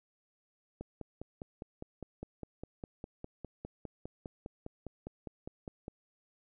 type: click train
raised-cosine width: 2 ms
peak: -28 dBFS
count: 26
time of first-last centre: 0.81-5.881 s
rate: 4.93 Hz
effects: none